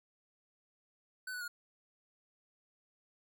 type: tone with pitch steps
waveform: square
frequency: 1509 / 1479 / 1432 Hz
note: F#6 / F#6 / F6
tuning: +34 / -1 / +43 cents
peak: -40 dBFS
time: 1.27-1.48 s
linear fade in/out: 5 ms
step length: 70 ms
effects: none